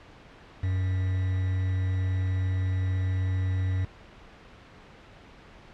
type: tone with quantisation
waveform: triangle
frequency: 93.4 Hz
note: F#2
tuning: 17 cents sharp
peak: -22 dBFS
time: 0.63-3.85 s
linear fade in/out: 5 ms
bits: 7
effects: pink hiss -50 dBFS RMS until 5.73 s + low-pass 3000 Hz 12 dB/octave